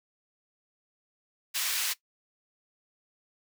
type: high-pass noise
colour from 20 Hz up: pink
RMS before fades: -30 dBFS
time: 1.54-1.94 s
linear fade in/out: 20 ms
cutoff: 2200 Hz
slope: 12 dB/octave
effects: noise-tail reverb RT60 0.1 s tail -18 dB re dry